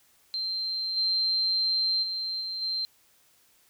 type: tone with level steps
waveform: sine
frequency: 4141 Hz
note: C8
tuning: 19 cents flat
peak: -28 / -23 / -29 / -31 / -27 dBFS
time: 0.34-2.85 s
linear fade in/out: 0 ms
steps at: 0.96 / 2.02 / 2.4 / 2.61 s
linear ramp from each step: 20 ms
effects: white hiss -63 dBFS RMS until 3.69 s

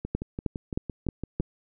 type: two click trains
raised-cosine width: 3 ms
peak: -19 / -13 dBFS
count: 9 / 5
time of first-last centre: 0.05-1.406 / 0.15-1.4 s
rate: 5.9 / 3.2 Hz
effects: none

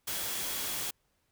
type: tone in noise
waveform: sine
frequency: 3322 Hz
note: G#7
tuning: in tune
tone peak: -46 dBFS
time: 0.07-0.91 s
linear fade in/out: 10 ms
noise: white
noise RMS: -35 dBFS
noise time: 0.07-0.91 s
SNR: -14 dB
effects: pink hiss -75 dBFS RMS until 1.31 s

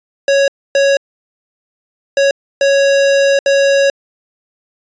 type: tone bursts at uneven times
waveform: square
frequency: 554.4 Hz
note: C#5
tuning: in tune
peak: -9 dBFS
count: 5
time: 0.28-0.48 / 0.75-0.97 / 2.17-2.31 / 2.61-3.39 / 3.46-3.9 s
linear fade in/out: 2 ms
effects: resampled to 16000 Hz

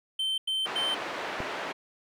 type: tone bursts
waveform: triangle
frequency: 3100 Hz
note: G7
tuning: 20 cents flat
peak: -25 dBFS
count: 3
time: 0.19-0.946 s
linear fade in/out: 5 ms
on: 190 ms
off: 93 ms
type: band-pass noise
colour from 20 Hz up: pink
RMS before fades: -35 dBFS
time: 0.65-1.73 s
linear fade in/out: 20 ms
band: 470 to 2500 Hz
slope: 12 dB/octave
type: click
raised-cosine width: 3 ms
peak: -23 dBFS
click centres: 1.404 s
effects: none

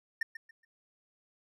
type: tone with echo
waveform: triangle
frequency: 1810 Hz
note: A6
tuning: 48 cents sharp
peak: -26 dBFS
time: 0.21-0.23 s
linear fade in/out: 5 ms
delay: 140 ms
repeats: 3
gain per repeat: -12 dB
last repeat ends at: 0.65 s
effects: none

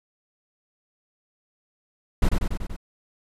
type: noise with echo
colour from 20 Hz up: brown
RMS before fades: -17 dBFS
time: 2.22-2.29 s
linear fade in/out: 5 ms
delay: 95 ms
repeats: 5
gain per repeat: -3 dB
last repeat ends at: 2.765 s
effects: resampled to 32000 Hz

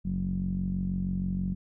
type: tone with low-pass filter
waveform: sawtooth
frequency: 46.25 Hz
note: F#1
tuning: in tune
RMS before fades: -30 dBFS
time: 0.04-1.55 s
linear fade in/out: 20 ms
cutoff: 190 Hz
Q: 9.2
effects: none

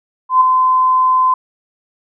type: tone with ADSR envelope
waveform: sine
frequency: 1027 Hz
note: C6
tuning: 33 cents flat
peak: -4 dBFS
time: 0.29-1.34 s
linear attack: 120 ms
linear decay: 6 ms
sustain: -5 dB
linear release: 4 ms
effects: none

